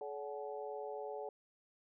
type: harmonic tone with a mistuned harmonic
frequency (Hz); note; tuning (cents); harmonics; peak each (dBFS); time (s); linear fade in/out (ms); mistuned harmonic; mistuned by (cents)
142.5; C#3; +48; 3 / 4 / 5 / 6; -44 / -46 / -48 / -50; 0.01-1.29; 2; 5; +81
effects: none